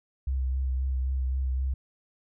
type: tone with vibrato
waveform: sine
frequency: 65.41 Hz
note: C2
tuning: in tune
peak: -24 dBFS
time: 0.27-1.74 s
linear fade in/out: 5 ms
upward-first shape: sine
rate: 3.8 Hz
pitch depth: 27 cents each way
effects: tanh soft clip ceiling -20 dBFS